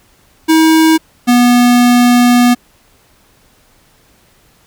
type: tone pair in turn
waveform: square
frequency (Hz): 319.7 / 243.7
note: D#4 / B3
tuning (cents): +47 / -23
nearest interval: perfect fourth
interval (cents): 470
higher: first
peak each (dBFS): -6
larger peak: neither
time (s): 0.48-0.98 / 1.27-2.55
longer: second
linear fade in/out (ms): 20
effects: pink hiss -50 dBFS RMS until 4.66 s